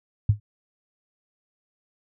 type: tone with exponential decay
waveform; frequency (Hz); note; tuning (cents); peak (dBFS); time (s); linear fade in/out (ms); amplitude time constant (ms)
sine; 104.4; G#2; +10; -11; 0.29-0.4; 5; 22
effects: none